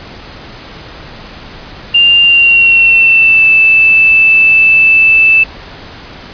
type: tone with pitch glide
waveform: sine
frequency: 2794 to 2640 Hz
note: F7 to E7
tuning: 0 to +2 cents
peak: -3 dBFS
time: 1.94-5.44 s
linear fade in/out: 10 ms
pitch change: -98 cents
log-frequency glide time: 2.22-3.46 s
effects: pink hiss -30 dBFS RMS until 6.33 s + resampled to 11025 Hz